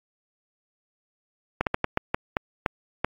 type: slowing click train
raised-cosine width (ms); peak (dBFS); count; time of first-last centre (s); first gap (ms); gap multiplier
0.5; -7; 9; 1.61-3.046; 58; 1.31
effects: AAC 64 kbps

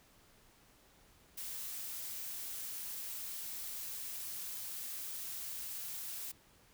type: noise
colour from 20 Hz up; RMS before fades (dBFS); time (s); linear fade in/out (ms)
blue; -43; 1.37-6.32; 10
effects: pink hiss -65 dBFS RMS until 6.73 s

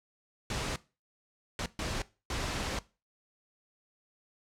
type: noise bursts at uneven times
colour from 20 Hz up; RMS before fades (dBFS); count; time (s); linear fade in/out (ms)
pink; -34; 4; 0.5-0.76 / 1.59-1.66 / 1.79-2.02 / 2.3-2.79; 2
effects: noise-tail reverb RT60 0.3 s tail -19 dB re dry + low-pass 7000 Hz 12 dB/octave

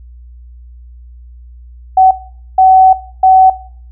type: tone bursts at uneven times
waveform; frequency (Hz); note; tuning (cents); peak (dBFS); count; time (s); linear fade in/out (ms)
sine; 755; F#5; +35; -3; 3; 1.97-2.11 / 2.58-2.93 / 3.23-3.5; 5
effects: noise-tail reverb RT60 0.5 s tail -17 dB re dry + added 60 Hz sine -32 dBFS peak until 3.91 s

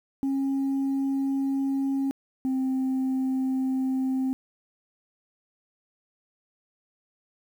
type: tone pair in turn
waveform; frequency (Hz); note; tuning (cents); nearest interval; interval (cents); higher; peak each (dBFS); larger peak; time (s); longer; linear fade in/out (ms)
sine; 272.2 / 262.2; C#4 / C4; -31 / +4; minor second; 65; first; -21; neither; 0.23-2.11 / 2.45-4.33; neither; 0
effects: tanh soft clip ceiling -22 dBFS + 9-bit

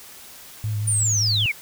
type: tone with vibrato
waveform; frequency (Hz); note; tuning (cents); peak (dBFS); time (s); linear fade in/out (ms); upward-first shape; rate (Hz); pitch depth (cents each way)
sine; 106.1; G#2; +38; -22; 0.64-1.46; 0; sine; 5.2; 34
type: linear sweep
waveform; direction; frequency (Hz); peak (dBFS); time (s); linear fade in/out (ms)
sine; down; 9470 to 2093; -19; 0.87-1.52; 10
effects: white hiss -43 dBFS RMS until 1.61 s

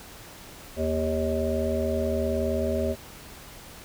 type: harmonic tone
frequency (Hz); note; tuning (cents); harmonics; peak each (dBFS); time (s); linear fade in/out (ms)
79; D#2; +27; 1 / 3 / 5 / 7 / 8; -30 / -30 / -30 / -30 / -30; 0.76-2.96; 50
effects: pink hiss -45 dBFS RMS until 3.84 s

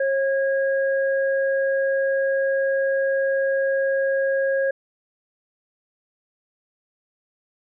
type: tone pair together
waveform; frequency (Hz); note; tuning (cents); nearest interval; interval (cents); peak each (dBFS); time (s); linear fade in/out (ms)
sine; 542 / 1640.2; C#5 / G#6; -39 / -22; octave + perfect fifth; 1917; -19 / -27; 0-4.71; 5
effects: none

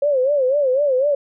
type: tone with vibrato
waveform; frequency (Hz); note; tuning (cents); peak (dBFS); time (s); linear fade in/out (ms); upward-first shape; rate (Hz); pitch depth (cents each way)
sine; 546; C#5; -26; -14; 0.02-1.15; 5; sine; 4; 140
effects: none

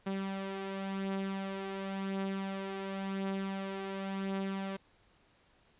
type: beating tone pair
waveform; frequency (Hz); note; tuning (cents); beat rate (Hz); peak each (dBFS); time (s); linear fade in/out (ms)
sawtooth; 193.3 / 194.23; G3 / G3; -24 / -16; 0.93; -38 / -32; 0.06-4.77; 10
effects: pink hiss -67 dBFS RMS until 5.79 s + resampled to 8000 Hz

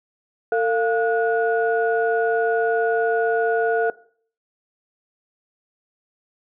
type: tone cluster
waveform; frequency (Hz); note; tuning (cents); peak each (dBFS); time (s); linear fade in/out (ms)
sine; 451.5 / 696 / 1457; A4 / F5 / F#6; +45 / -6 / -27; -18 / -22 / -26; 0.52-3.9; 2
effects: noise-tail reverb RT60 0.5 s tail -19 dB re dry + tanh soft clip ceiling -8 dBFS

